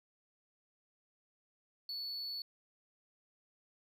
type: tone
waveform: sine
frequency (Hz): 4435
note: C#8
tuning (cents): 0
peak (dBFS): -36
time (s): 1.89-2.42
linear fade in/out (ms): 2
effects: tanh soft clip ceiling -38 dBFS